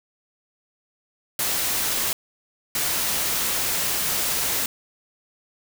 white noise bursts at uneven times, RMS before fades -24 dBFS, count 2, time 1.39-2.13 / 2.75-4.66 s, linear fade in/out 2 ms, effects none

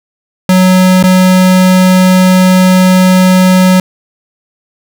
square tone with dropouts, 184.9 Hz, F#3, 1 cent flat, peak -4 dBFS, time 0.49-3.8 s, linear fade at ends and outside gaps 2 ms, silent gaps 1.028-1.038 s, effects none

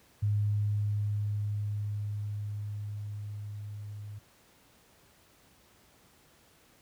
sine tone with level ramp, 103.83 Hz, G#2, in tune, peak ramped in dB -24 to -39 dBFS, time 0.22-4.19 s, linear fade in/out 10 ms, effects pink hiss -62 dBFS RMS until 6.81 s + high-pass 60 Hz 12 dB/octave

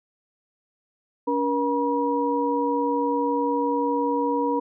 sine tone cluster, 283.5 / 478.3 / 961 Hz, C#4 / A#4 / B5, +39 / +44 / -48 cents, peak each -25 dBFS, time 1.27-4.6 s, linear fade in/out 10 ms, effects none

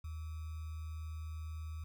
sine tone with sample-and-hold, 79 Hz, D#2, 27 cents sharp, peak -40 dBFS, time 0.04-1.84 s, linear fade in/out 5 ms, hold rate 1225 Hz, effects none

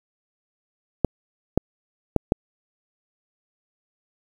clicks, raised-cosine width 2 ms, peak -3 dBFS, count 4, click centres 1.047 / 1.576 / 2.163 / 2.321 s, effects 7-bit

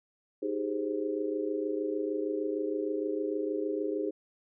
sine chord, Ab major seventh, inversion second, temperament equal with one note detuned, 311.1 / 388.8 / 415.3 / 523.3 Hz, Eb4 / G4 / Ab4 / C5, 0 / -14 / 0 / 0 cents, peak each -34 / -36 / -33 / -38 dBFS, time 0.42-4.11 s, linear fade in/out 10 ms, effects none

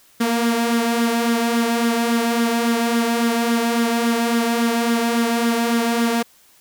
sawtooth tone with flanger, 233.1 Hz, A#3, in tune, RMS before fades -19 dBFS, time 0.2-6.23 s, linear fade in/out 10 ms, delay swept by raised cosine 0.56 to 3.16 ms, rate 3.6 Hz, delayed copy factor +0.5, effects white hiss -53 dBFS RMS until 6.6 s

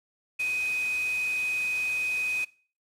sine tone in noise, 2507 Hz, D#7, 12 cents sharp, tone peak -26 dBFS, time 0.39-2.45 s, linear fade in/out 10 ms, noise white, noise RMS -41 dBFS, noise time 0.39-2.45 s, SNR +12 dB, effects noise-tail reverb RT60 0.4 s tail -20 dB re dry + low-pass 10000 Hz 12 dB/octave

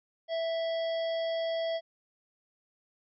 harmonic tone, 659.3 Hz, E5, in tune, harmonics 1 / 3 / 5 / 7 / 8, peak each -29 / -44 / -42 / -49 / -52 dBFS, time 0.28-1.81 s, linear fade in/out 50 ms, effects none

